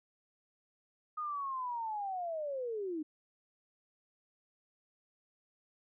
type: linear sweep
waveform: sine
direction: down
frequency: 1244.5 to 295.5 Hz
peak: -35 dBFS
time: 1.17-3.03 s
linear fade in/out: 10 ms
effects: none